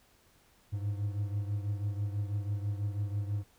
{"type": "beating tone pair", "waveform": "triangle", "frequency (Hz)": [101.1, 107.2], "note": ["G#2", "A2"], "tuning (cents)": [-46, -45], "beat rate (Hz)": 6.1, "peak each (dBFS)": [-30, -36], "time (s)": [0.72, 3.44], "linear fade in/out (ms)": 20, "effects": ["pink hiss -65 dBFS RMS until 3.58 s"]}